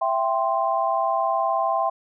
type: chord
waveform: sine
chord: C major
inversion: first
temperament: equal with one note detuned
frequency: 664.6 / 784 / 1046.5 Hz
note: E5 / G5 / C6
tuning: +14 / 0 / 0 cents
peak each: -24 dBFS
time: 0.01-1.9 s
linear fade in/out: 10 ms
effects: none